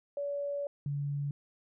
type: tone pair in turn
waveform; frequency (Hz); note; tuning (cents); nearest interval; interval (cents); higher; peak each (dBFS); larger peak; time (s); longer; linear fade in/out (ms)
sine; 570 / 142.95; C#5 / D3; +48 / -46; 2 octaves; 2394; first; -32 / -31; second; 0.17-0.67 / 0.86-1.31; first; 2
effects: none